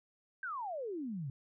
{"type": "exponential sweep", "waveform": "sine", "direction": "down", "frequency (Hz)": [1609, 126.6], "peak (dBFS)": -37, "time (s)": [0.43, 1.3], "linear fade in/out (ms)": 2, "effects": []}